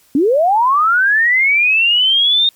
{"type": "linear sweep", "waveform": "sine", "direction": "up", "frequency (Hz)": [255.7, 3695], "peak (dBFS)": -9, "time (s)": [0.15, 2.49], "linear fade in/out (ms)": 2, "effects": ["white hiss -52 dBFS RMS until 2.55 s", "MP3 96 kbps"]}